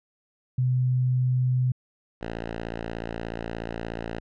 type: tone pair in turn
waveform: sine / 5% pulse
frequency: 126.8 / 56.76 Hz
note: B2 / A#1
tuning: +46 / -45 cents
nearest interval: octave + major second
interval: 1391 cents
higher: first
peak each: -20 dBFS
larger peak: neither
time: 0.58-1.72 / 2.21-4.2 s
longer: second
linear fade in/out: 5 ms
effects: low-pass 3000 Hz 12 dB/octave